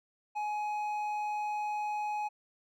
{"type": "tone with hard clipping", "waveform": "triangle", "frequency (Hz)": 840, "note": "G#5", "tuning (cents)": 19, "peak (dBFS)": -33, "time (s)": [0.35, 2.29], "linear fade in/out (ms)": 20, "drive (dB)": 9, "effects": []}